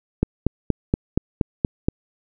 click train, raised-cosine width 3 ms, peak -4 dBFS, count 8, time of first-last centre 0.23-1.885 s, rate 4.23 Hz, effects none

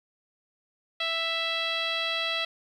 10% pulse tone with low-pass filter, 660 Hz, E5, 2 cents sharp, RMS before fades -29 dBFS, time 1-2.45 s, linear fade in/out 5 ms, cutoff 3600 Hz, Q 3.1, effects 10-bit

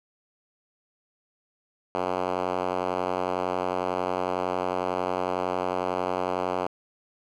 5% pulse tone with band-pass filter, 91 Hz, F#2, 28 cents flat, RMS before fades -28 dBFS, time 1.95-6.67 s, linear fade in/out 0 ms, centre 670 Hz, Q 0.77, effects none

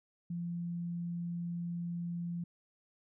sine tone, 172.1 Hz, F3, 25 cents flat, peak -35 dBFS, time 0.3-2.44 s, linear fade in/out 5 ms, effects none

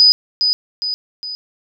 sine tone with echo, 4978 Hz, D#8, in tune, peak -6 dBFS, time 0-0.12 s, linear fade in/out 0 ms, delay 410 ms, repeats 3, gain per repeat -6 dB, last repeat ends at 1.35 s, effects none

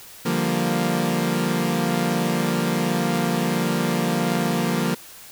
sawtooth chord, G minor seventh, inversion second, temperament equal, 146.83 / 174.61 / 196 / 233.1 Hz, D3 / F3 / G3 / Bb3, 0 / 0 / 0 / 0 cents, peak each -25 / -20 / -25 / -20 dBFS, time 0.25-4.95 s, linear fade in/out 10 ms, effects white hiss -43 dBFS RMS until 5.31 s

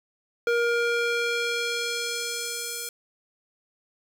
square tone with band-pass filter sweep, 471.8 Hz, A#4, 21 cents sharp, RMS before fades -27 dBFS, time 0.47-2.89 s, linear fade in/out 2 ms, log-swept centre 1100 to 11000 Hz, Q 0.75, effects 8-bit

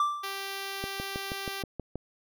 triangle tone with exponential decay, 1174.7 Hz, D6, in tune, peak -19 dBFS, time 0-0.51 s, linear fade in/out 2 ms, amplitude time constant 110 ms
5% pulse tone, 392 Hz, G4, in tune, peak -23 dBFS, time 0.23-1.63 s, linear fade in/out 10 ms
click train, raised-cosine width 2 ms, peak -21 dBFS, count 8, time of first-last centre 0.84-1.956 s, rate 6.27 Hz
effects none

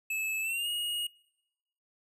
square tone with pitch glide, 2606 to 2875 Hz, E7 to F7, -20 to +50 cents, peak -31 dBFS, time 0.1-1.07 s, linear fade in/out 5 ms, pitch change +170 cents, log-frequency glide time 0.41-0.68 s, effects noise-tail reverb RT60 1.0 s tail -26 dB re dry

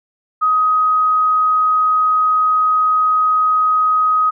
sine tone, 1258 Hz, D#6, 19 cents sharp, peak -11 dBFS, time 0.41-4.31 s, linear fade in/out 20 ms, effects none

